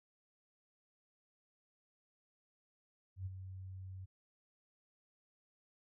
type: tone with ADSR envelope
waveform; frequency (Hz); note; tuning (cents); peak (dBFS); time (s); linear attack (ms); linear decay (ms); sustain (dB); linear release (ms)
sine; 94.1; F#2; +30; -37; 3.16-4.06; 99; 28; -8; 18
effects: none